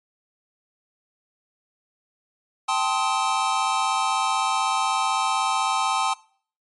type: chord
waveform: square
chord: A half-diminished seventh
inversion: third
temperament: equal with one note detuned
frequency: 784 / 880 / 1046.5 / 1266.3 Hz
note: G5 / A5 / C6 / Eb6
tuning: 0 / 0 / 0 / +30 cents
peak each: -27 dBFS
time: 2.68-6.14 s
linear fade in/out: 10 ms
effects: noise-tail reverb RT60 0.5 s tail -22 dB re dry + MP3 48 kbps